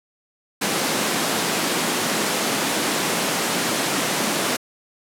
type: high-pass noise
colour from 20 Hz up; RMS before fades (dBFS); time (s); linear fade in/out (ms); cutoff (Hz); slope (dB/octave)
pink; -22; 0.61-4.57; 10; 180; 24
effects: low-pass 12000 Hz 12 dB/octave